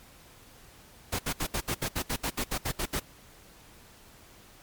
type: noise bursts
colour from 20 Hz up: pink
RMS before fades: -30 dBFS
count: 14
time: 1.12-2.998 s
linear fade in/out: 10 ms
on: 71 ms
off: 68 ms
effects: pink hiss -54 dBFS RMS until 4.62 s + MP3 96 kbps